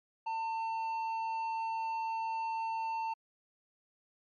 triangle tone with tanh clipping, 899 Hz, A5, 37 cents sharp, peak -34 dBFS, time 0.26-3.14 s, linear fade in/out 10 ms, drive 11 dB, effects MP3 64 kbps

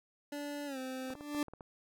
25% pulse tone with pitch glide, 289.7 to 259.6 Hz, D4 to C4, -24 to -13 cents, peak -35 dBFS, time 0.32-1.14 s, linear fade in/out 5 ms, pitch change -189 cents, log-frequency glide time 0.66-0.78 s
40% pulse tone with exponential growth, 293.7 Hz, D4, in tune, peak -29 dBFS, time 0.97-1.43 s, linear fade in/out 2 ms, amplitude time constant 100 ms
clicks, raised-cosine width 1 ms, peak -33 dBFS, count 7, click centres 1.104 / 1.153 / 1.209 / 1.348 / 1.483 / 1.536 / 1.608 s
effects none

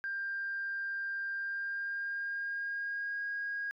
sine tone with pitch glide, 1592 to 1635.8 Hz, G6 to G#6, +26 to -27 cents, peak -33 dBFS, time 0.04-3.71 s, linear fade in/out 0 ms, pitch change +47 cents, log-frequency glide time 1.34-3.23 s, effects tanh soft clip ceiling -29 dBFS

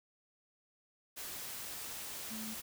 sine tone in noise, 220 Hz, A3, in tune, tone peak -43 dBFS, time 2.3-2.55 s, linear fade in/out 20 ms, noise white, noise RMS -44 dBFS, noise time 1.16-2.62 s, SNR -2 dB, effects none

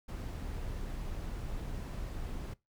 brown noise, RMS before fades -39 dBFS, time 0.08-2.54 s, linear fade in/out 10 ms, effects noise-tail reverb RT60 0.2 s tail -21 dB re dry

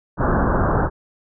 pink low-pass noise, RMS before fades -18 dBFS, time 0.17-0.9 s, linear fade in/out 50 ms, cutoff 1600 Hz, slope 96 dB/octave, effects none

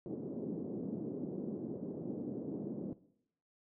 pink band-pass noise, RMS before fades -41 dBFS, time 0.06-2.93 s, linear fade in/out 2 ms, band 180 to 410 Hz, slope 24 dB/octave, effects noise-tail reverb RT60 0.7 s tail -17 dB re dry

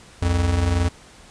square tone pair together, 65.41 / 87.21 Hz, C2 / F2, 0 / -2 cents, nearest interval perfect fourth, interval 498 cents, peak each -25 / -19 dBFS, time 0.22-0.89 s, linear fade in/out 5 ms, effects pink hiss -47 dBFS RMS until 1.3 s + resampled to 22050 Hz

